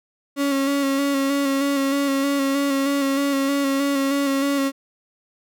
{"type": "tone with vibrato", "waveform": "35% pulse", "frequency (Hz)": 277.2, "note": "C#4", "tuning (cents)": 0, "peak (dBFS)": -17, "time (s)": [0.36, 4.72], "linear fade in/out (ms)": 50, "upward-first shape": "square", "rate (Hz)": 3.2, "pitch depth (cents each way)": 24, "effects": []}